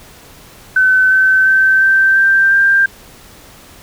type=tone with pitch steps; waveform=sine; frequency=1520 / 1533.2 / 1546.6 / 1560 / 1573.6 / 1587.3 Hz; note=F#6 / G6 / G6 / G6 / G6 / G6; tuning=+46 / -39 / -24 / -9 / +6 / +21 cents; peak=-7 dBFS; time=0.76-2.86 s; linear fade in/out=5 ms; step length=350 ms; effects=pink hiss -40 dBFS RMS until 3.82 s